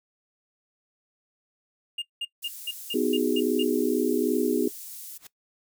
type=tone bursts; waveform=triangle; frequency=2824 Hz; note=F7; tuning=19 cents sharp; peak=-26 dBFS; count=8; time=1.98-3.63 s; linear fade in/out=5 ms; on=40 ms; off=190 ms
type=high-pass noise; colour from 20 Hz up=pink; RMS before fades=-41 dBFS; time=2.42-5.18 s; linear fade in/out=10 ms; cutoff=9600 Hz; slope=12 dB/octave
type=chord; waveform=sine; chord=G# minor seventh; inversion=first; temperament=just; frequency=249.2 / 311.5 / 373.8 / 415.3 Hz; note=B3 / D#4 / F#4 / G#4; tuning=+16 / +2 / +18 / 0 cents; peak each=-27 dBFS; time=2.94-4.68 s; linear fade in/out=5 ms
type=noise with exponential growth; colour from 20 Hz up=white; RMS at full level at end=-40 dBFS; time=5.14-5.27 s; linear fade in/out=5 ms; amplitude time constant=27 ms
effects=noise-tail reverb RT60 0.1 s tail -19 dB re dry